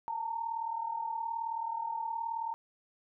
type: tone pair together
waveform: sine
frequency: 880 / 918.9 Hz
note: A5 / A#5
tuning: 0 / -25 cents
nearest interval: minor second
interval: 75 cents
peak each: -39 / -34 dBFS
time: 0.08-2.54 s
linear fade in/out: 0 ms
effects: none